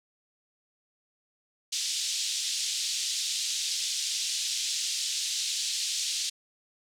pink band-pass noise, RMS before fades -31 dBFS, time 1.72-6.3 s, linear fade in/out 10 ms, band 3400 to 7800 Hz, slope 24 dB/octave, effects none

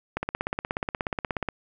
click train, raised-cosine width 0.5 ms, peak -12 dBFS, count 23, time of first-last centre 0.17-1.487 s, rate 16.7 Hz, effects none

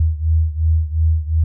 sine beating tone pair, 79 / 81.8 Hz, D#2 / E2, +27 / -13 cents, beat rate 2.8 Hz, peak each -15 / -18 dBFS, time 0-1.44 s, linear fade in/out 5 ms, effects none

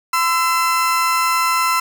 35% pulse tone pair together, 1023 / 1331.9 Hz, C6 / E6, -39 / +17 cents, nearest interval perfect fourth, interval 456 cents, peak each -16 dBFS, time 0.13-1.8 s, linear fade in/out 5 ms, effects 8-bit

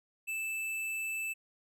sine tone with hard clipping, 2637 Hz, E7, in tune, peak -35 dBFS, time 0.27-1.34 s, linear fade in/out 20 ms, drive 13 dB, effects none

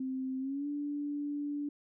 sine tone with pitch glide, 261.6 to 290.3 Hz, C4 to D4, 0 to -20 cents, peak -33 dBFS, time 0-1.69 s, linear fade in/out 5 ms, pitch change +180 cents, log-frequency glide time 0.39-0.67 s, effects none

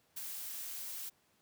blue noise with ADSR envelope, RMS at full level -40 dBFS, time 0.16-1.1 s, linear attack 15 ms, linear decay 12 ms, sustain -3 dB, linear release 17 ms, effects pink hiss -72 dBFS RMS until 1.41 s + high-pass 100 Hz 12 dB/octave

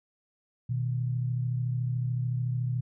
sine tone pair together, 121.98 / 155.7 Hz, B2 / D#3, -21 / +2 cents, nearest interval major third, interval 423 cents, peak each -27 / -35 dBFS, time 0.69-2.81 s, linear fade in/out 10 ms, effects none

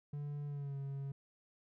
triangle tone with pitch glide, 145.4 to 138.19 Hz, D3 to C#3, -17 to -5 cents, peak -37 dBFS, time 0.13-1.12 s, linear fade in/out 5 ms, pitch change -88 cents, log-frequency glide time 0.46-0.77 s, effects none

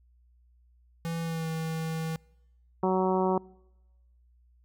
square tone with pitch glide, 166.1 to 161.28 Hz, E3 to E3, +13 to -38 cents, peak -31 dBFS, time 1.05-2.16 s, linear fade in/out 0 ms, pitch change -51 cents, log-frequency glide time 1.21-1.48 s
harmonic tone, 186.9 Hz, F#3, 18 cents sharp, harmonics 1 / 2 / 3 / 4 / 5 / 6 / 7, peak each -28 / -27 / -33 / -32 / -31 / -37 / -44 dBFS, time 2.83-3.38 s, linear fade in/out 2 ms
effects noise-tail reverb RT60 1.0 s tail -26 dB re dry + added 60 Hz sine -59 dBFS peak until 4.64 s

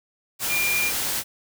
sine tone in noise, 2399 Hz, D7, 36 cents sharp, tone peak -22 dBFS, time 0.48-0.92 s, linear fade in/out 50 ms, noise white, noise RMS -26 dBFS, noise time 0.39-1.24 s, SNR +1 dB, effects none

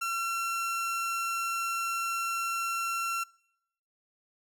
30% pulse tone, 1358 Hz, F6, 49 cents flat, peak -27 dBFS, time 0.01-3.24 s, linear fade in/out 10 ms, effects noise-tail reverb RT60 0.8 s tail -25 dB re dry

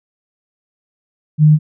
sine tone, 152.6 Hz, D#3, 33 cents flat, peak -5 dBFS, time 1.38-1.59 s, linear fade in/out 50 ms, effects none

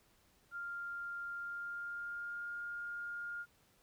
sine tone with pitch glide, 1396.9 to 1413.9 Hz, F6 to F6, 0 to +21 cents, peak -40 dBFS, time 0.51-3.46 s, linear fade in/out 50 ms, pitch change +21 cents, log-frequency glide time 1.34-2.52 s, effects pink hiss -70 dBFS RMS until 3.82 s

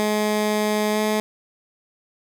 15% pulse tone with pitch glide, 211.8 to 213.9 Hz, G#3 to A3, +34 to -49 cents, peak -13 dBFS, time 0-1.2 s, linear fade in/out 0 ms, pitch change +17 cents, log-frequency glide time 0.92-0.99 s, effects none

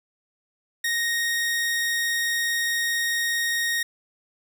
sawtooth tone, 1864.7 Hz, A#6, in tune, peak -19 dBFS, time 0.84-3.83 s, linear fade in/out 5 ms, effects none

